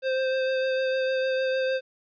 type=tone with vibrato; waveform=square; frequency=523.3 Hz; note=C5; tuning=in tune; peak=-24 dBFS; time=0.02-1.81 s; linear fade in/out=50 ms; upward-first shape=triangle; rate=6.6 Hz; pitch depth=16 cents each way; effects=resampled to 11025 Hz + 11-bit